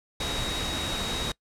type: tone in noise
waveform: sine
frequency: 3790 Hz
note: A#7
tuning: 28 cents sharp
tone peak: -33 dBFS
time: 0.2-1.32 s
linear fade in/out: 5 ms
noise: pink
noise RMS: -31 dBFS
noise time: 0.2-1.32 s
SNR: -5 dB
effects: noise-tail reverb RT60 0.1 s tail -23 dB re dry + low-pass 9000 Hz 12 dB/octave